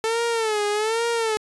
sawtooth tone with vibrato, 440 Hz, A4, in tune, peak -17 dBFS, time 0.04-1.37 s, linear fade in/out 0 ms, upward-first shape sine, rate 1.2 Hz, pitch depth 110 cents each way, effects resampled to 24000 Hz

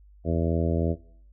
harmonic tone, 82.8 Hz, E2, 8 cents sharp, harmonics 1 / 2 / 3 / 4 / 5 / 6 / 7 / 8, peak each -26 / -29 / -31 / -32 / -33 / -34 / -34 / -35 dBFS, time 0.24-0.96 s, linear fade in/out 50 ms, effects noise-tail reverb RT60 0.6 s tail -19 dB re dry + added 50 Hz sine -50 dBFS peak until 1.32 s

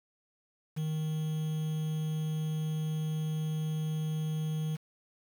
triangle tone with quantisation, 156 Hz, D#3, 5 cents sharp, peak -28 dBFS, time 0.76-4.77 s, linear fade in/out 20 ms, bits 8, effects none

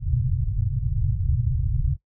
white low-pass noise, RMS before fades -23 dBFS, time 0-1.97 s, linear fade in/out 50 ms, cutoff 140 Hz, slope 96 dB/octave, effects noise-tail reverb RT60 0.1 s tail -19 dB re dry

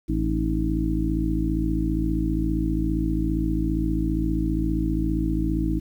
harmonic tone with a mistuned harmonic, 55 Hz, A1, in tune, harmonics 1 / 2 / 3 / 4 / 5 / 6, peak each -25 / -32 / -29 / -33 / -30 / -26 dBFS, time 0.08-5.8 s, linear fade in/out 20 ms, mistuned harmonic 6, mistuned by -68 cents, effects 9-bit

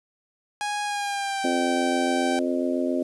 sawtooth tone with pitch glide, 827 to 776.1 Hz, G#5 to G5, -8 to -18 cents, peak -22 dBFS, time 0.61-2.39 s, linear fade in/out 0 ms, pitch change -110 cents, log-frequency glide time 0.84-1.49 s
harmonic tone, 87.3 Hz, F2, in tune, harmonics 3 / 4 / 5 / 6 / 7, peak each -25 / -28 / -36 / -33 / -29 dBFS, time 1.44-3.03 s, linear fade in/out 5 ms
effects resampled to 24000 Hz + 9-bit

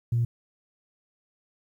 sine tone, 117.9 Hz, A#2, 20 cents sharp, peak -20 dBFS, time 0.12-0.25 s, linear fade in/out 5 ms, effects tanh soft clip ceiling -17 dBFS + 10-bit

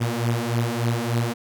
sawtooth beating tone pair, 116 / 119.4 Hz, A#2 / A#2, -8 / +42 cents, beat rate 3.4 Hz, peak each -21 / -20 dBFS, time 0-1.34 s, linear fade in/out 20 ms, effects none

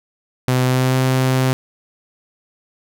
sawtooth tone with pitch glide, 127.4 to 130.08 Hz, C3 to C3, -46 to -10 cents, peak -10 dBFS, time 0.48-1.53 s, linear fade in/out 0 ms, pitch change +36 cents, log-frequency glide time 0.66-0.97 s, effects none

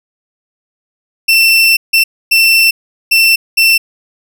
30% pulse tone bursts at uneven times, 2687 Hz, E7, 33 cents sharp, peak -3 dBFS, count 5, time 1.28-1.77 / 1.93-2.04 / 2.31-2.71 / 3.11-3.36 / 3.57-3.78 s, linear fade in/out 10 ms, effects none

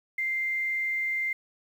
sine tone with quantisation, 2093 Hz, C7, in tune, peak -26 dBFS, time 0.18-1.33 s, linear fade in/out 5 ms, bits 9, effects none

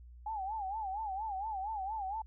sine tone with vibrato, 820 Hz, G#5, 22 cents flat, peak -35 dBFS, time 0.26-2.22 s, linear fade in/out 5 ms, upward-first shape sine, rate 4.3 Hz, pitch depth 150 cents each way, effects added 60 Hz sine -50 dBFS peak until 2.26 s

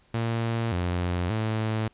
sawtooth tone with pitch steps, 115.1 / 88.6 / 109.9 Hz, A#2 / F2 / A2, -22 / +25 / -2 cents, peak -21 dBFS, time 0.14-1.88 s, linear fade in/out 5 ms, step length 580 ms, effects pink hiss -62 dBFS RMS until 1.93 s + resampled to 8000 Hz

